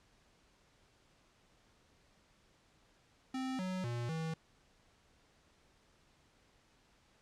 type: tone with pitch steps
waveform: square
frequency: 260.9 / 185.6 / 119.4 / 161.3 Hz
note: C4 / F#3 / A#2 / E3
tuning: -5 / +6 / +42 / -37 cents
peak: -37 dBFS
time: 3.34-4.34 s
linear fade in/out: 5 ms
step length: 250 ms
effects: pink hiss -69 dBFS RMS until 7.21 s + low-pass 7000 Hz 12 dB/octave